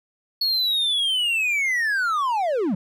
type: linear sweep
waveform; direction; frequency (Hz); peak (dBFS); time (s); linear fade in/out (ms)
triangle; down; 4383 to 164.81; -18; 0.41-2.75; 5
effects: none